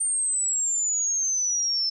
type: exponential sweep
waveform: sine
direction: down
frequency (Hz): 8870 to 5274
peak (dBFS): -22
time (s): 0-1.9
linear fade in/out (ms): 10
effects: none